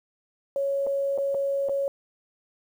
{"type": "tone with dropouts", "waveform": "sine", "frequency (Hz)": 554.4, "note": "C#5", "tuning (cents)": 0, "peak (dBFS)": -23, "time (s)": [0.56, 1.88], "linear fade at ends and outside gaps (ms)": 1, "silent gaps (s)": [[0.866, 0.87], [1.177, 1.184], [1.345, 1.348], [1.687, 1.694]], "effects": ["9-bit"]}